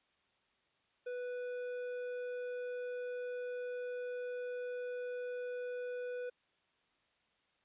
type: tone with tanh clipping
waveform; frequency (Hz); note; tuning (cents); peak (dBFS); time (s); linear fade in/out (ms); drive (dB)
sine; 493.9; B4; 0; -40; 1.06-6.3; 10; 10
effects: white hiss -75 dBFS RMS until 7.64 s + resampled to 8000 Hz